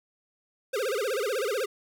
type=tone with vibrato; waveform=square; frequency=463.7 Hz; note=A#4; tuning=9 cents flat; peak=-27 dBFS; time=0.73-1.66 s; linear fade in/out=10 ms; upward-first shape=sine; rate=16 Hz; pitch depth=270 cents each way; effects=none